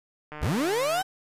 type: click train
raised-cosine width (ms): 0.5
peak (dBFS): -24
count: 106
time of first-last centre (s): 0.32-1.015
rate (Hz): 151
type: linear sweep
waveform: 35% pulse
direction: up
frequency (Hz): 38.52 to 785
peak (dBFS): -22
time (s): 0.41-1.03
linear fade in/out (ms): 20
effects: resampled to 32000 Hz